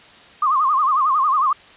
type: tone with vibrato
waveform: sine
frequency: 1142 Hz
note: D6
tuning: 49 cents flat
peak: -14 dBFS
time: 0.42-1.53 s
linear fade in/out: 5 ms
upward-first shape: sine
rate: 11 Hz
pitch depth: 160 cents each way
effects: white hiss -45 dBFS RMS until 1.76 s + resampled to 8000 Hz